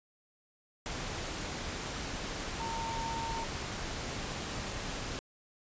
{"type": "tone in noise", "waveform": "sine", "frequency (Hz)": 912, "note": "A#5", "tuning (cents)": -38, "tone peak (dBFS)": -36, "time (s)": [2.6, 3.44], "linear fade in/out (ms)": 0, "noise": "pink", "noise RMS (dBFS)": -38, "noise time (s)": [0.86, 5.19], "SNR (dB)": -1, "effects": ["resampled to 16000 Hz"]}